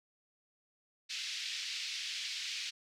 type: band-pass noise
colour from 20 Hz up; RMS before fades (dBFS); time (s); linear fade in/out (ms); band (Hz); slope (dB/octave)
white; -40; 1.09-2.71; 20; 2200 to 5100; 24
effects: none